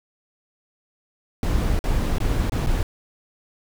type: noise with dropouts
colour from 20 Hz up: brown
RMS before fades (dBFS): -21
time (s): 1.43-2.83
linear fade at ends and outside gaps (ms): 1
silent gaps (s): 1.791-1.84 / 2.184-2.202 / 2.497-2.52 / 2.663-2.67
effects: none